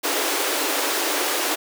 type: high-pass noise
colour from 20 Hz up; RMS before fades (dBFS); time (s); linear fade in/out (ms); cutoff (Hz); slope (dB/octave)
pink; -23; 0.03-1.56; 20; 280; 96
effects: none